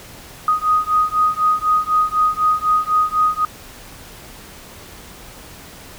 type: beating tone pair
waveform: sine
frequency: 1244.5 / 1248.5 Hz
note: D#6 / D#6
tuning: 0 / +6 cents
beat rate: 4 Hz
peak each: -17 dBFS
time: 0.48-3.45 s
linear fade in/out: 2 ms
effects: pink hiss -39 dBFS RMS until 5.98 s